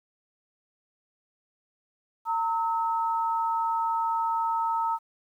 sine tone pair together, 913.8 / 1290 Hz, A#5 / E6, -35 / -38 cents, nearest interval tritone, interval 597 cents, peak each -25 / -30 dBFS, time 2.25-4.99 s, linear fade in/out 50 ms, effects 10-bit

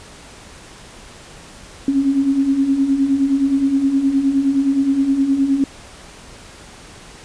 sine beating tone pair, 266.4 / 276 Hz, C4 / C#4, +31 / -7 cents, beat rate 9.6 Hz, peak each -21 / -14 dBFS, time 1.88-5.64 s, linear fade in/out 2 ms, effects pink hiss -40 dBFS RMS until 7.24 s + resampled to 22050 Hz

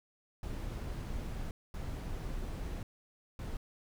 brown noise bursts at uneven times, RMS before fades -39 dBFS, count 3, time 0.43-1.51 / 1.74-2.83 / 3.39-3.57 s, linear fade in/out 2 ms, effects none

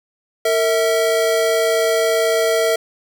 square tone pair together, 455.9 / 649.9 Hz, A#4 / E5, -39 / -25 cents, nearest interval tritone, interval 614 cents, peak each -18 dBFS, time 0.45-2.76 s, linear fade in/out 5 ms, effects none

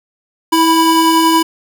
square tone pair together, 325.7 / 987.8 Hz, E4 / B5, -21 / 0 cents, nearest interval octave + perfect fifth, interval 1921 cents, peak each -12 dBFS, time 0.52-1.43 s, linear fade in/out 10 ms, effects none

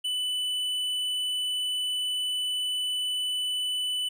sine tone with tanh clipping, 2989 Hz, F#7, 17 cents sharp, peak -28 dBFS, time 0.04-4.09 s, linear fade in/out 10 ms, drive 9 dB, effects none

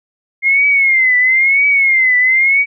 sine tone with vibrato, 2125 Hz, C7, 26 cents sharp, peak -8 dBFS, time 0.42-2.66 s, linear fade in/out 50 ms, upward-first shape triangle, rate 1 Hz, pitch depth 130 cents each way, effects none

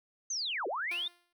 sine linear two-way sweep, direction down then up, 6450 to 332.9 to 3717 Hz, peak -32 dBFS, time 0.3-1.08 s, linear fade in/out 5 ms, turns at 0.67 s
5% pulse tone with exponential decay, 349.2 Hz, F4, in tune, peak -29 dBFS, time 0.91-1.33 s, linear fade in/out 5 ms, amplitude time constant 90 ms
effects none

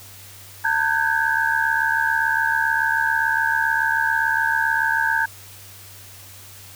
sine tone cluster, 902 / 1516 / 1594 / 1661 Hz, A5 / F#6 / G6 / G#6, +43 / +42 / +28 / 0 cents, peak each -23 dBFS, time 0.64-5.26 s, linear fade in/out 10 ms, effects added 97 Hz sine -46 dBFS peak until 6.75 s + white hiss -43 dBFS RMS until 6.75 s

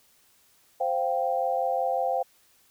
sine chord, C suspended fourth, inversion none, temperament equal, 523.3 / 698.5 / 784 Hz, C5 / F5 / G5, 0 / 0 / 0 cents, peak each -28 dBFS, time 0.8-2.23 s, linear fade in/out 10 ms, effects white hiss -62 dBFS RMS until 2.7 s

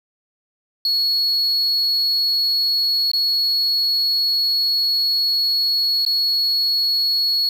triangle tone with dropouts, 4353 Hz, C#8, 32 cents flat, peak -14 dBFS, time 0.85-7.49 s, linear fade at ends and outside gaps 2 ms, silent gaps 3.116-3.134 / 6.051-6.063 s, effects tanh soft clip ceiling -10 dBFS + 7-bit

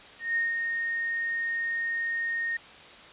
sine tone with ADSR envelope, 1850 Hz, A#6, 14 cents flat, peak -23 dBFS, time 0.19-2.57 s, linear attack 170 ms, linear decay 170 ms, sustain -4 dB, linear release 5 ms, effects white hiss -48 dBFS RMS until 3.12 s + resampled to 8000 Hz

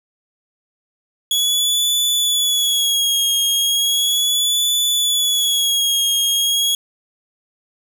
sawtooth tone with vibrato, 3363 Hz, G#7, 21 cents sharp, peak -12 dBFS, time 1.31-6.75 s, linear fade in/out 2 ms, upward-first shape sine, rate 0.36 Hz, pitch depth 55 cents each way, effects none

